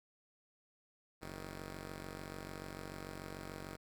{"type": "tone pair together", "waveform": "5% pulse", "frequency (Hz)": [46.8, 157.4], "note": ["F#1", "D#3"], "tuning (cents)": [20, 20], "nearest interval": "octave + major sixth", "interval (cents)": 2100, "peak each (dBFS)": [-35, -39], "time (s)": [1.21, 3.77], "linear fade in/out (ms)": 20, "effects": []}